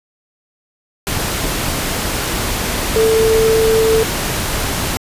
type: tone in noise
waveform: sine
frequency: 444.6 Hz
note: A4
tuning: 18 cents sharp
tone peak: -10 dBFS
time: 2.96-4.03 s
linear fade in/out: 0 ms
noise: pink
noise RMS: -19 dBFS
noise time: 1.07-4.97 s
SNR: +6 dB
effects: resampled to 32000 Hz